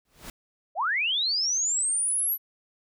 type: noise with exponential growth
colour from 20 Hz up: pink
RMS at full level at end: -36 dBFS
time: 0.05-0.3 s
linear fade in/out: 2 ms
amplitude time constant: 53 ms
type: linear sweep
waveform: sine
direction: up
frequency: 564 to 11930 Hz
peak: -23 dBFS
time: 0.75-2.38 s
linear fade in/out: 50 ms
effects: none